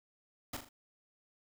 pink noise with echo, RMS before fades -40 dBFS, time 0.53-0.57 s, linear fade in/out 5 ms, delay 40 ms, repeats 3, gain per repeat -7 dB, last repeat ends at 0.69 s, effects none

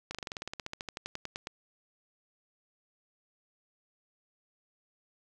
slowing click train, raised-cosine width 0.2 ms, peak -20 dBFS, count 21, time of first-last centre 0.11-1.471 s, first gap 37 ms, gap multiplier 1.06, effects none

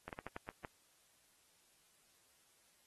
slowing click train, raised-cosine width 0.5 ms, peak -29 dBFS, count 7, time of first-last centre 0.08-0.648 s, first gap 48 ms, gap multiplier 1.27, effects white hiss -71 dBFS RMS until 2.86 s + AAC 32 kbps

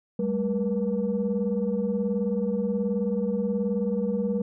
sine tone cluster, 194.6 / 213.3 / 479.6 Hz, G3 / G#3 / A#4, -12 / +46 / +49 cents, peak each -26 / -28 / -27 dBFS, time 0.19-4.42 s, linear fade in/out 5 ms, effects tanh soft clip ceiling -17 dBFS

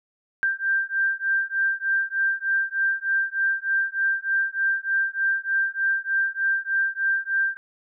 sine beating tone pair, 1577 / 1580.3 Hz, G6 / G6, +10 / +14 cents, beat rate 3.3 Hz, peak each -24 dBFS, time 0.43-7.57 s, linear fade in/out 0 ms, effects none

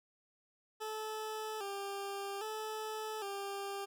20% pulse tone with vibrato, 415.3 Hz, G#4, in tune, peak -34 dBFS, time 0.8-3.86 s, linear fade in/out 20 ms, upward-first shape square, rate 0.62 Hz, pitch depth 77 cents each way, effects none

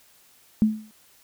sine tone with exponential decay, 216.2 Hz, A3, 30 cents flat, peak -12 dBFS, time 0.62-0.91 s, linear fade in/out 0 ms, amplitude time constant 62 ms, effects white hiss -57 dBFS RMS until 1.23 s

